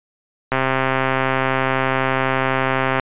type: click train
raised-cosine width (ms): 0.5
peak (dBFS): -3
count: 328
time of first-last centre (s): 0.52-2.997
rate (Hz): 132
effects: resampled to 8000 Hz